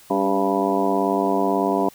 harmonic tone with a mistuned harmonic, 98.1 Hz, G2, 2 cents sharp, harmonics 2 / 3 / 4 / 5 / 6 / 7 / 8 / 9 / 10, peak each -27 / -24 / -24 / -29 / -30 / -24 / -34 / -30 / -26 dBFS, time 0.1-1.89 s, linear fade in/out 5 ms, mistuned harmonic 3, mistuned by -54 cents, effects white hiss -49 dBFS RMS until 1.94 s

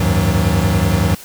square tone cluster, 76.9 / 93.8 / 104.4 / 159.8 / 185.2 Hz, D#2 / F#2 / G#2 / D#3 / F#3, -20 / +24 / +10 / +47 / +2 cents, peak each -20 dBFS, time 0-1.15 s, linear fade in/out 5 ms, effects white hiss -37 dBFS RMS until 1.24 s

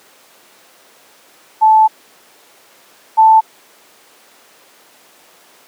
sine tone pair in turn, 873 / 882.1 Hz, A5 / A5, -14 / +4 cents, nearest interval unison, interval 18 cents, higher second, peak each -5 / -4 dBFS, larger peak second, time 1.61-1.88 / 3.17-3.41 s, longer first, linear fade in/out 20 ms, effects pink hiss -46 dBFS RMS until 5.67 s + high-pass 400 Hz 12 dB/octave

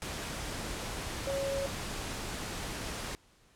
sine tone in noise, 550 Hz, C#5, 14 cents flat, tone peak -31 dBFS, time 1.27-1.66 s, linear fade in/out 0 ms, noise pink, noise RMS -38 dBFS, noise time 0.02-3.15 s, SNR +4 dB, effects pink hiss -64 dBFS RMS until 3.55 s + low-pass 10000 Hz 12 dB/octave

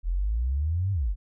sine exponential two-way sweep, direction up then down, 40.17 to 101.3 to 40.17 Hz, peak -23 dBFS, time 0.03-1.16 s, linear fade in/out 50 ms, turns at 0.92 s, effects none

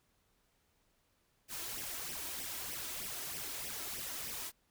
white noise with flanger, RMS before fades -42 dBFS, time 1.48-4.52 s, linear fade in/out 50 ms, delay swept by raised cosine 0.35 to 3.15 ms, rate 3.2 Hz, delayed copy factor +0.7, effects pink hiss -75 dBFS RMS until 4.7 s

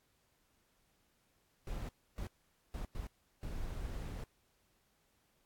brown noise bursts at uneven times, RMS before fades -41 dBFS, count 5, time 1.67-1.89 / 2.18-2.27 / 2.74-2.85 / 2.95-3.07 / 3.43-4.24 s, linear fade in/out 2 ms, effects pink hiss -75 dBFS RMS until 5.45 s + AAC 64 kbps

